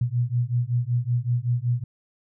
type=beating tone pair; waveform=sine; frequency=118.8 / 124.1 Hz; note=A#2 / B2; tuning=+33 / +9 cents; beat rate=5.3 Hz; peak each=-24 dBFS; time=0.01-1.84 s; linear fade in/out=5 ms; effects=none